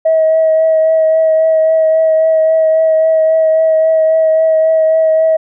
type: tone with vibrato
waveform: sine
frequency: 639 Hz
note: D#5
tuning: 46 cents sharp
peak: -6 dBFS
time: 0.05-5.37 s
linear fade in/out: 10 ms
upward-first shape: triangle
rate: 3.7 Hz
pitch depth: 17 cents each way
effects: tanh soft clip ceiling -3 dBFS